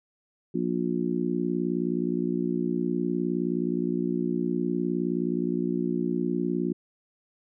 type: harmonic tone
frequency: 59.4 Hz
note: A#1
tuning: 33 cents sharp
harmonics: 3 / 4 / 5 / 6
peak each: -30 / -30 / -30 / -30 dBFS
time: 0.54-6.73 s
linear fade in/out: 10 ms
effects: none